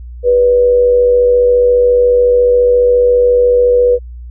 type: tone with amplitude modulation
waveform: sine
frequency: 489.6 Hz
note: B4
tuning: 15 cents flat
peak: -4 dBFS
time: 0.23-3.99 s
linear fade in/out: 50 ms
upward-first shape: sine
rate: 94.3 Hz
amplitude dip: 40%
effects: added 60 Hz sine -26 dBFS peak until 4.3 s